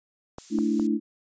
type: noise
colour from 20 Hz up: violet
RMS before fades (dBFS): -39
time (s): 0.38-0.87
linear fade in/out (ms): 2
type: clicks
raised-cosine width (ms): 1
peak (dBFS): -23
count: 3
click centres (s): 0.384 / 0.587 / 0.797
type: chord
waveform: sine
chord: A suspended fourth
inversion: none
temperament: just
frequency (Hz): 220 / 293.3 / 330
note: A3 / D4 / E4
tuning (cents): 0 / -2 / +2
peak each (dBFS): -25 / -26 / -27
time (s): 0.5-1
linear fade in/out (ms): 50
effects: resampled to 16000 Hz